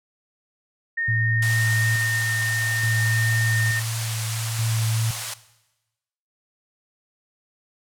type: tone with pitch glide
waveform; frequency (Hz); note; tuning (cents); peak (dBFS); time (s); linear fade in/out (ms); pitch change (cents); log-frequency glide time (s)
sine; 1839 to 1825.2; A#6 to A#6; -24 to -37; -22; 0.97-3.8; 10; -13; 1.85-2.2
type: tone with tremolo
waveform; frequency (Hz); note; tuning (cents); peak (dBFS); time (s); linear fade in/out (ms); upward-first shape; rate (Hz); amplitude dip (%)
sine; 112.7; A2; +42; -21; 1.08-5.11; 5; square; 0.57; 50
type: band-pass noise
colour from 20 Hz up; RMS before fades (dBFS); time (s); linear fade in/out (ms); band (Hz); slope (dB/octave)
white; -32; 1.42-5.34; 5; 590 to 11000; 24
effects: noise-tail reverb RT60 1.0 s tail -17 dB re dry